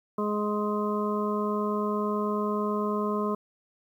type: harmonic tone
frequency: 209.1 Hz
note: G#3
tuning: 12 cents sharp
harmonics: 1 / 2 / 3 / 5 / 6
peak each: -29 / -30 / -36 / -32 / -37 dBFS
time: 0.18-3.35 s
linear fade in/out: 5 ms
effects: 10-bit